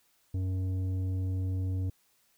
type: tone with tanh clipping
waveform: triangle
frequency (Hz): 93.3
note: F#2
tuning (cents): +15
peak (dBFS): -30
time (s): 0.34-1.9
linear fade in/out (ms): 5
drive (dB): 13
effects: white hiss -69 dBFS RMS until 2.37 s